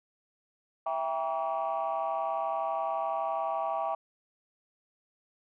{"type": "chord", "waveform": "sine", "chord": "E diminished seventh", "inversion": "none", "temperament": "just", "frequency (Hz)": [659.3, 791.1, 949.3, 1139.2], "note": ["E5", "G5", "Bb5", "Db6"], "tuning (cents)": [0, 16, 31, 47], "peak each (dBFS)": [-32, -32, -36, -35], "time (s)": [0.86, 3.95], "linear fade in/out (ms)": 5, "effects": ["tanh soft clip ceiling -22 dBFS"]}